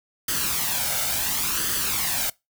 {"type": "noise with flanger", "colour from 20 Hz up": "white", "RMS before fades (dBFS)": -25, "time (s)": [0.28, 2.3], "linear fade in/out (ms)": 5, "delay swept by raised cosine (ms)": [0.63, 1.39], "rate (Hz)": 0.71, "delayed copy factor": 0.6, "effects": ["noise-tail reverb RT60 0.2 s tail -23 dB re dry"]}